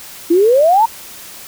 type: exponential sweep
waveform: sine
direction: up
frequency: 324.5 to 942 Hz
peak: -7 dBFS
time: 0.3-0.86 s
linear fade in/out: 10 ms
effects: white hiss -34 dBFS RMS until 1.47 s